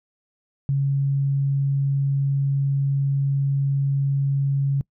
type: tone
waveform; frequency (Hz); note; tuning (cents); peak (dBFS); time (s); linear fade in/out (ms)
sine; 138.59; C#3; 0; -18; 0.69-4.81; 0
effects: noise-tail reverb RT60 0.1 s tail -24 dB re dry